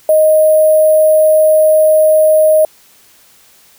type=tone with sample-and-hold; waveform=sine; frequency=622.3 Hz; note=D#5; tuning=in tune; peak=-5 dBFS; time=0.09-2.65 s; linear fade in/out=2 ms; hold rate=11025 Hz; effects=white hiss -46 dBFS RMS until 3.78 s